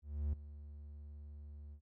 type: tone with ADSR envelope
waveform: triangle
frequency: 73.42 Hz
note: D2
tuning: in tune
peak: -30 dBFS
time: 0.02-1.81 s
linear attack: 310 ms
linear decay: 8 ms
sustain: -16 dB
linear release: 81 ms
effects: none